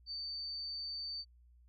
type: tone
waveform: sine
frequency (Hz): 4575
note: D8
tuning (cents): -46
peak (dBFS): -39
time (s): 0.06-1.25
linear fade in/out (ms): 50
effects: added 60 Hz sine -60 dBFS peak until 1.68 s